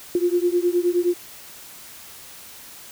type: beating tone pair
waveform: sine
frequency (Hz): 347.8 / 357.4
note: F4 / F4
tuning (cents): -7 / +40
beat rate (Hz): 9.6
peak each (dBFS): -20 / -21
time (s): 0.15-1.14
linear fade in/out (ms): 2
effects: white hiss -42 dBFS RMS until 2.91 s